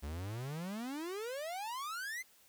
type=exponential sweep; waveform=45% pulse; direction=up; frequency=68.1 to 2117 Hz; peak=-39 dBFS; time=0.02-2.23 s; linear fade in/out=20 ms; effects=white hiss -65 dBFS RMS until 2.48 s